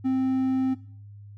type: tone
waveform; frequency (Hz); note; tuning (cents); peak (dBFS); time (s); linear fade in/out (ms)
triangle; 261.6; C4; 0; -19; 0.04-0.75; 20
effects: noise-tail reverb RT60 0.5 s tail -18 dB re dry + added 102 Hz sine -42 dBFS peak until 1.37 s